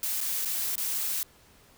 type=noise with dropouts; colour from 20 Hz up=blue; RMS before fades=-30 dBFS; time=0.03-1.23 s; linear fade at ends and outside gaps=1 ms; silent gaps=0.205-0.212 / 0.45-0.456 / 0.756-0.779 s; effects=pink hiss -58 dBFS RMS until 1.77 s